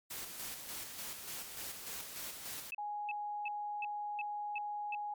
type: noise with tremolo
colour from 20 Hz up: white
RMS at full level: -43 dBFS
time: 0.1-2.71 s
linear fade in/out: 10 ms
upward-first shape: square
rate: 3.4 Hz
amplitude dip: 40%
type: tone bursts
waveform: sine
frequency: 2614 Hz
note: E7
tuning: 15 cents flat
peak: -37 dBFS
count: 7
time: 2.72-4.949 s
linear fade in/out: 2 ms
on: 27 ms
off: 340 ms
type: tone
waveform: sine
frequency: 830.6 Hz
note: G#5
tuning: in tune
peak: -37 dBFS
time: 2.78-5.14 s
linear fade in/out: 5 ms
effects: MP3 96 kbps